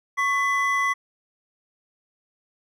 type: tone pair together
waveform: triangle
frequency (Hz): 1108.7 / 2004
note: C#6 / B6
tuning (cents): 0 / +25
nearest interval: minor seventh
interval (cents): 1025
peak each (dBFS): -21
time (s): 0.17-0.94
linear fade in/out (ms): 20
effects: none